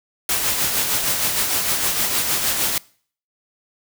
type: noise with tremolo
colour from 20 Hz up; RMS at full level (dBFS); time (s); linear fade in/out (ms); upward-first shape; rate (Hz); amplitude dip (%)
white; -19; 0.29-2.78; 2; sine; 6.5; 40
effects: noise-tail reverb RT60 0.5 s tail -23 dB re dry